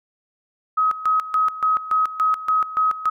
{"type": "tone with tremolo", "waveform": "sine", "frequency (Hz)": 1270, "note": "D#6", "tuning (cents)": 35, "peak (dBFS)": -15, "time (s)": [0.77, 3.1], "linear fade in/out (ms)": 10, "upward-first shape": "square", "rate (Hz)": 3.5, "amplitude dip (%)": 80, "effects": []}